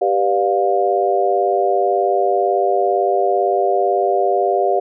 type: chord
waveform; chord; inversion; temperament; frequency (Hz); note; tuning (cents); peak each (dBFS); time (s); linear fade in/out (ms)
sine; G dominant seventh; none; just; 392 / 490 / 588 / 705.6; G4 / B4 / D5 / F5; 0 / -14 / +2 / +18; -18 / -22 / -21 / -17; 0.01-4.8; 10
effects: none